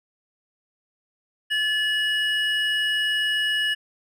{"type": "tone pair together", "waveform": "triangle", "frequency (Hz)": [1726.5, 2907], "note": ["A6", "F#7"], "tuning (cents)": [-33, -31], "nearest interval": "major sixth", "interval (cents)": 902, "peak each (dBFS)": -22, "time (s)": [1.5, 3.75], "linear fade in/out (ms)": 20, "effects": []}